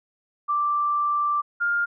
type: tone pair in turn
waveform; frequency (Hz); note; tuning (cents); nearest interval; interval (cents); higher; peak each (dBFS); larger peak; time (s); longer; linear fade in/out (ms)
sine; 1174.7 / 1407.1; D6 / F6; 0 / +13; minor third; 313; second; -20; neither; 0.48-1.42 / 1.6-1.86; first; 20
effects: none